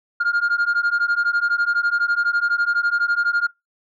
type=beating tone pair; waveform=sine; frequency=1406 / 1418 Hz; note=F6 / F6; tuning=+11 / +26 cents; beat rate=12 Hz; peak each=-18 dBFS; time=0.2-3.47 s; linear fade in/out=10 ms; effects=noise-tail reverb RT60 0.2 s tail -24 dB re dry + tanh soft clip ceiling -14 dBFS